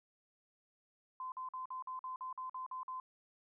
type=tone bursts; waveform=sine; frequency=1029 Hz; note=C6; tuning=29 cents flat; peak=-40 dBFS; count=11; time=1.2-3 s; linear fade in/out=2 ms; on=120 ms; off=48 ms; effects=none